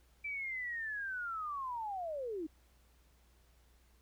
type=linear sweep; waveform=sine; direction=down; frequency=2337 to 296.3 Hz; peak=-37 dBFS; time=0.24-2.47 s; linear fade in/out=10 ms; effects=added 60 Hz sine -65 dBFS peak until 4.01 s + pink hiss -71 dBFS RMS until 4.01 s